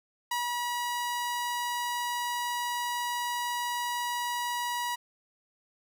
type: tone with ADSR envelope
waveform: sawtooth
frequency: 966 Hz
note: B5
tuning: 39 cents flat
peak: -24 dBFS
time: 0.31-4.96 s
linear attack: 6 ms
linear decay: 150 ms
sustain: -2 dB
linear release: 16 ms
effects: none